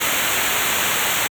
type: noise with comb filter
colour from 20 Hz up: pink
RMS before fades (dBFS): -20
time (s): 0-1.28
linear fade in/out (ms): 20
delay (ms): 0.2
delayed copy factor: -0.85
effects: high-pass 60 Hz 12 dB/octave